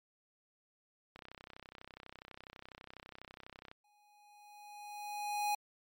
click train, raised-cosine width 0.3 ms, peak -33 dBFS, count 83, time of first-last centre 1.16-3.715 s, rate 32.1 Hz
square tone with exponential growth, 829 Hz, G#5, 3 cents flat, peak -31 dBFS, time 3.84-5.55 s, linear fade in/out 5 ms, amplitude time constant 370 ms
effects MP3 96 kbps

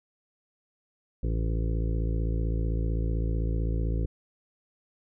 harmonic tone, 55.7 Hz, A1, 22 cents sharp, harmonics 1 / 2 / 3 / 5 / 6 / 7 / 8 / 9, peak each -26 / -32 / -36 / -40 / -42 / -43 / -44 / -45 dBFS, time 1.23-4.06 s, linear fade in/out 5 ms, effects none

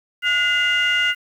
sine tone cluster, 1447 / 2044 / 2820 Hz, F#6 / C7 / F7, -39 / -41 / +16 cents, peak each -19 dBFS, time 0.22-1.15 s, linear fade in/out 50 ms, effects tanh soft clip ceiling -11 dBFS + 8-bit

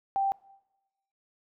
sine tone, 784 Hz, G5, in tune, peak -24 dBFS, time 0.16-0.32 s, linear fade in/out 0 ms, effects noise-tail reverb RT60 1.0 s tail -22 dB re dry

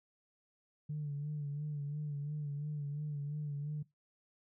sine tone with vibrato, 146.83 Hz, D3, in tune, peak -35 dBFS, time 0.89-3.83 s, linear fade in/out 10 ms, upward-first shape sine, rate 2.9 Hz, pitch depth 51 cents each way, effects noise-tail reverb RT60 0.2 s tail -21 dB re dry + tanh soft clip ceiling -32 dBFS

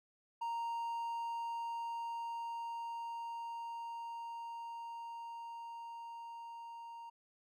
triangle tone with level ramp, 930 Hz, A#5, 4 cents flat, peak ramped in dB -34 to -45 dBFS, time 0.41-7.1 s, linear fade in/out 10 ms, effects none

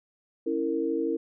sine chord, A# diminished, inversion first, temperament equal with one note detuned, 277.2 / 329.6 / 459.2 Hz, C#4 / E4 / A#4, 0 / 0 / -26 cents, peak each -32 / -28 / -29 dBFS, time 0.46-1.17 s, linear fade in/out 10 ms, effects none

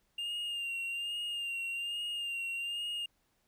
triangle tone with vibrato, 2800 Hz, F7, 4 cents sharp, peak -33 dBFS, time 0.18-3.06 s, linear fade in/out 5 ms, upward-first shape sine, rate 1.2 Hz, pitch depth 37 cents each way, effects pink hiss -75 dBFS RMS until 3.47 s

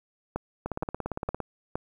two click trains, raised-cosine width 1 ms, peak -17 / -15 dBFS, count 14 / 4, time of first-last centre 0.66-1.403 / 0.36-1.755 s, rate 17.5 / 2.15 Hz, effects 9-bit

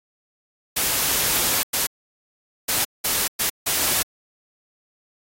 white noise bursts at uneven times, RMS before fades -21 dBFS, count 6, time 0.76-1.63 / 1.73-1.87 / 2.68-2.85 / 3.04-3.28 / 3.39-3.5 / 3.66-4.03 s, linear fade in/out 10 ms, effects AAC 48 kbps

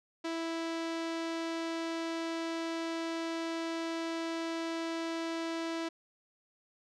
sawtooth tone with low-pass filter, 329.6 Hz, E4, in tune, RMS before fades -36 dBFS, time 0.24-5.89 s, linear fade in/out 10 ms, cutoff 5300 Hz, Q 0.97, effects none

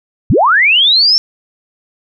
sine linear sweep, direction up, 58.27 to 5460 Hz, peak -6 dBFS, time 0.3-1.18 s, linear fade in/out 0 ms, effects none

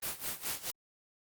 white noise with tremolo, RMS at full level -35 dBFS, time 0.02-0.71 s, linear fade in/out 10 ms, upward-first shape sine, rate 4.7 Hz, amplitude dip 85%, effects Opus 24 kbps

